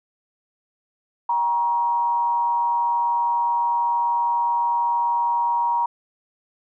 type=tone with frequency modulation; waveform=sine; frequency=947 Hz; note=A#5; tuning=27 cents sharp; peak=-18 dBFS; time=1.29-5.86 s; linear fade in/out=5 ms; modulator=159 Hz; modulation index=0.37; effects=none